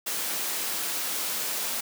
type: high-pass noise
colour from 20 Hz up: white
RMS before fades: -30 dBFS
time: 0.06-1.81 s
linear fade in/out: 10 ms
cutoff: 210 Hz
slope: 12 dB/octave
effects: none